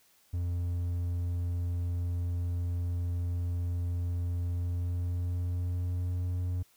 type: tone with pitch glide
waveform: triangle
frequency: 87.31 to 89.56 Hz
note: F2 to F2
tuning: 0 to +44 cents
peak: -27 dBFS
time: 0.33-6.63 s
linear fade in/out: 10 ms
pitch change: +44 cents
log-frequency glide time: 4.51-6.52 s
effects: white hiss -65 dBFS RMS until 6.76 s